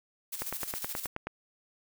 blue noise with tremolo, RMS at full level -36 dBFS, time 0.32-1.07 s, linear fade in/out 10 ms, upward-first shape square, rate 14 Hz, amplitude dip 55%
click train, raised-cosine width 0.5 ms, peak -19 dBFS, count 9, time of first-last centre 0.42-1.27 s, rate 9.41 Hz
effects none

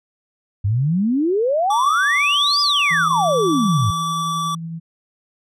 sine exponential two-way sweep, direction up then down, 94.3 to 5090 to 94.3 Hz, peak -15 dBFS, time 0.64-3.91 s, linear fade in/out 10 ms, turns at 2.61 s
square tone, 1155 Hz, D6, 29 cents flat, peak -21 dBFS, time 1.7-4.55 s, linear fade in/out 5 ms
sine tone with tremolo, 164.81 Hz, E3, in tune, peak -25 dBFS, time 2.9-4.8 s, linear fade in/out 20 ms, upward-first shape triangle, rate 11 Hz, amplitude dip 25%
effects low-pass 10000 Hz 12 dB/octave

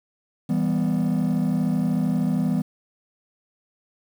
triangle chord, E minor, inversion none, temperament just, 164.81 / 197.78 / 247.2 Hz, E3 / G3 / B3, 0 / +16 / +2 cents, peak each -21 dBFS, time 0.49-2.62 s, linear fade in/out 10 ms, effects tanh soft clip ceiling -14 dBFS + 8-bit

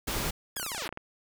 pink noise, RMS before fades -31 dBFS, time 0.07-0.31 s, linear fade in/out 10 ms
5% pulse linear sweep, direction down, 1725 to 270 Hz, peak -22 dBFS, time 0.56-0.88 s, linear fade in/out 5 ms
clicks, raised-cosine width 0.5 ms, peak -23 dBFS, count 12, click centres 0.568 / 0.598 / 0.629 / 0.664 / 0.718 / 0.748 / 0.78 / 0.822 / 0.857 / 0.891 / 0.926 / 0.974 s
effects none

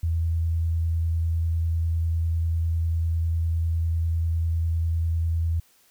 sine tone with vibrato, 82.5 Hz, E2, 2 cents sharp, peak -21 dBFS, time 0.03-5.6 s, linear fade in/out 5 ms, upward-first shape sine, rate 10 Hz, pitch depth 12 cents each way, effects white hiss -60 dBFS RMS until 5.9 s

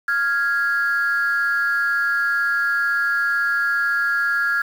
sine tone pair together, 1396.9 / 1659 Hz, F6 / G#6, 0 / -2 cents, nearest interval minor third, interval 298 cents, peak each -19 dBFS, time 0.08-4.62 s, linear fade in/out 5 ms, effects tanh soft clip ceiling -12 dBFS + 7-bit

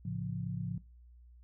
sine chord, A augmented, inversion none, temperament equal, 110 / 138.59 / 174.61 Hz, A2 / C#3 / E#3, 0 / 0 / 0 cents, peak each -39 / -39 / -38 dBFS, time 0.05-0.78 s, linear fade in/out 5 ms, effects noise-tail reverb RT60 0.3 s tail -21 dB re dry + added 60 Hz sine -54 dBFS peak until 1.43 s

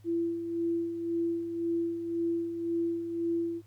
sine tone with tremolo, 336.8 Hz, E4, 37 cents sharp, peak -26 dBFS, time 0.04-3.62 s, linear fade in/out 50 ms, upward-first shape sine, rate 1.9 Hz, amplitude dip 55%, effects added 104 Hz sine -53 dBFS peak until 3.66 s + pink hiss -67 dBFS RMS until 3.66 s

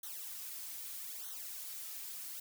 blue noise with flanger, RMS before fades -45 dBFS, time 0.03-2.4 s, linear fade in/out 5 ms, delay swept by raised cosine 0.4 to 4.3 ms, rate 0.8 Hz, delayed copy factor -1, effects none

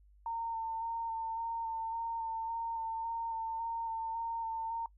sine tone with vibrato, 910 Hz, A#5, 42 cents flat, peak -34 dBFS, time 0.26-4.86 s, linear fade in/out 2 ms, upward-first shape square, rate 1.8 Hz, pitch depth 15 cents each way, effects noise-tail reverb RT60 0.1 s tail -22 dB re dry + added 50 Hz sine -59 dBFS peak until 4.97 s

